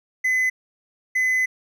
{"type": "tone pair in turn", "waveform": "triangle", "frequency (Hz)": [2025, 2025], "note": ["B6", "B6"], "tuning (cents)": [43, 43], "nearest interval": "unison", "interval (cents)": 0, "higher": "neither", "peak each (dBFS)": -16, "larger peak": "neither", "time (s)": [[0.24, 0.5], [1.15, 1.46]], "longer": "second", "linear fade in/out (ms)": 10, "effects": []}